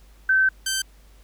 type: tone pair in turn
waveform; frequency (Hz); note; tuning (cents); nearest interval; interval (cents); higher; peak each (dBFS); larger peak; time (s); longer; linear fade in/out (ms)
sine / 10% pulse; 1541 / 1552.6; G6 / G6; -30 / -17; unison; 13; second; -15 / -14; second; 0.29-0.49 / 0.66-0.82; first; 5
effects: added 50 Hz sine -48 dBFS peak until 1.23 s + pink hiss -58 dBFS RMS until 1.23 s